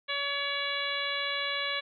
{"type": "harmonic tone", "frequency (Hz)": 566, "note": "C#5", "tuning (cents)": 36, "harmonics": [1, 2, 3, 4, 5, 6, 7], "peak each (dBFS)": [-39, -38, -36, -35, -39, -36, -38], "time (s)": [0.08, 1.81], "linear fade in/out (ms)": 20, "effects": []}